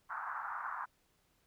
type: band-pass noise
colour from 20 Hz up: white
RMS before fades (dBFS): -41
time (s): 0.09-0.86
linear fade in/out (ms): 20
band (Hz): 840 to 1500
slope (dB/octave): 48
effects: pink hiss -74 dBFS RMS until 1.46 s